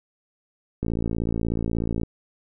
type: click train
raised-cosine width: 3 ms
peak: -13 dBFS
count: 69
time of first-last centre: 0.83-2.034 s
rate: 56.5 Hz
effects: none